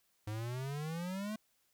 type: exponential sweep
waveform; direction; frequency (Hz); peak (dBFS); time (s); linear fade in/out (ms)
square; up; 103.83 to 220; -38; 0.27-1.36; 5
effects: white hiss -75 dBFS RMS until 1.73 s

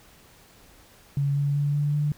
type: tone with pitch steps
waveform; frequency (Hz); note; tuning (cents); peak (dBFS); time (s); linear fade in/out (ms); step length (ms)
sine; 140.8 / 142.52 / 144.26 / 146.02 / 147.8; C#3 / C#3 / D3 / D3 / D3; +27 / +48 / -31 / -10 / +11; -21; 1.17-2.12; 2; 190
effects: pink hiss -54 dBFS RMS until 2.17 s

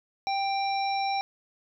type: harmonic tone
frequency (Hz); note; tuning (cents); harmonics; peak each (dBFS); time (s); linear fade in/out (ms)
787; G5; +7; 1 / 3 / 5 / 7; -26 / -35 / -39 / -38; 0.27-1.21; 0
effects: none

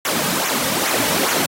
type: noise with flanger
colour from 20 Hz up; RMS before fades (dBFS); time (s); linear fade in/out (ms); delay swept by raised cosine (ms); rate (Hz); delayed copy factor
pink; -19; 0.05-1.46; 2; 0.21 to 2.91; 2.4; -0.7
effects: high-pass 200 Hz 12 dB/octave + AAC 48 kbps

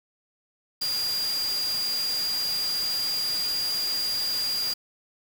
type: tone in noise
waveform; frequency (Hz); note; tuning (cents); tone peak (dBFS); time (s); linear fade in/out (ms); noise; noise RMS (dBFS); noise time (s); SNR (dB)
sine; 4809; D8; +40; -25; 0.81-4.74; 10; white; -35; 0.81-4.74; +7
effects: none

